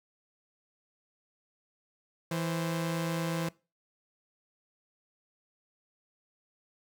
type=tone pair together; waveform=sawtooth; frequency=164.81 / 523.2 Hz; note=E3 / C5; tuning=0 / 0 cents; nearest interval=octave + minor sixth; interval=2000 cents; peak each=-27 / -34 dBFS; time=2.31-3.49 s; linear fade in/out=5 ms; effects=noise-tail reverb RT60 0.3 s tail -22 dB re dry